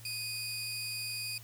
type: tone pair together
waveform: 25% pulse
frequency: 2489 / 4699 Hz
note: D#7 / D8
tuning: 0 / 0 cents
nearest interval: major seventh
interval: 1100 cents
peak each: -35 / -34 dBFS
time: 0.05-1.38 s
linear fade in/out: 2 ms
effects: added 114 Hz sine -50 dBFS peak until 1.43 s + white hiss -55 dBFS RMS until 1.43 s